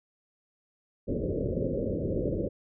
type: low-pass noise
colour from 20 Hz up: white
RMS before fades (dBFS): -30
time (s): 1.07-2.49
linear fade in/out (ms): 20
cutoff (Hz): 570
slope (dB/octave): 96
effects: none